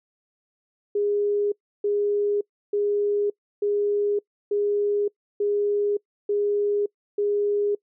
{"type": "tone bursts", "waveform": "sine", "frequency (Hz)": 410.5, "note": "G#4", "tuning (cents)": -20, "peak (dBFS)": -20, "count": 8, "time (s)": [0.95, 7.75], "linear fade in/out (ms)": 5, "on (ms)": 570, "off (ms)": 320, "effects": ["noise-tail reverb RT60 0.1 s tail -24 dB re dry"]}